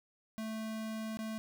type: tone with dropouts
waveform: square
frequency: 220 Hz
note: A3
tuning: in tune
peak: -38 dBFS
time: 0.38-1.38 s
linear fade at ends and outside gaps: 0 ms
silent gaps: 1.171-1.19 s
effects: none